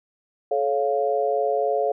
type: chord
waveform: sine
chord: A augmented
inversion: none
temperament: equal with one note detuned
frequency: 431.2 / 554.4 / 698.5 Hz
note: A4 / C#5 / E#5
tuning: -35 / 0 / 0 cents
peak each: -24 dBFS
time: 0.51-1.92 s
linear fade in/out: 5 ms
effects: none